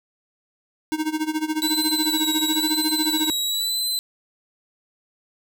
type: tone with tremolo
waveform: square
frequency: 311.1 Hz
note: D#4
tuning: in tune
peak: -20 dBFS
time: 0.92-3.3 s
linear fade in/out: 0 ms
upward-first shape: sine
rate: 14 Hz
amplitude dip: 85%
type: tone with vibrato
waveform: sawtooth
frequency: 3951 Hz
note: B7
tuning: in tune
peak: -19 dBFS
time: 1.62-3.99 s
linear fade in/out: 0 ms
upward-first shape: sine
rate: 1 Hz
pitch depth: 42 cents each way
effects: none